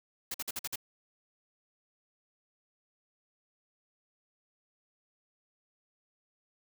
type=noise bursts; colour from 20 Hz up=white; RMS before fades=-36 dBFS; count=6; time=0.31-0.758 s; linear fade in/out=5 ms; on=33 ms; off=50 ms; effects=none